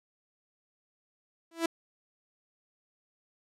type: tone with exponential growth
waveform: sawtooth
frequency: 331.5 Hz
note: E4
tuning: 10 cents sharp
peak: -19 dBFS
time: 1.51-1.66 s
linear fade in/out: 5 ms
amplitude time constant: 32 ms
effects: low-pass 12000 Hz 12 dB/octave